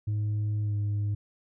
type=tone with pitch glide; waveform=sine; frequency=105.4 to 103.17 Hz; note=G#2 to G#2; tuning=+26 to -11 cents; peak=-23 dBFS; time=0.07-1.15 s; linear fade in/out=10 ms; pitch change=-37 cents; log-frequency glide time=0.62-0.75 s; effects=tanh soft clip ceiling -25 dBFS